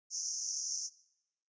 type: band-pass noise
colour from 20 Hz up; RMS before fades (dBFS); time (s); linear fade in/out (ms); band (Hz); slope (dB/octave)
white; -38; 0.1-0.9; 50; 5400 to 6600; 96
effects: noise-tail reverb RT60 0.8 s tail -20 dB re dry + resampled to 16000 Hz